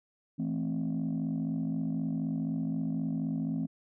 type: chord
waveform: sine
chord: A minor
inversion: second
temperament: just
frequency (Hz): 165 / 220 / 264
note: E3 / A3 / C4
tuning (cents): +2 / 0 / +16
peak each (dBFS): -32 / -33 / -32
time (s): 0.38-3.67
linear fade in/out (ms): 20
effects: tanh soft clip ceiling -25 dBFS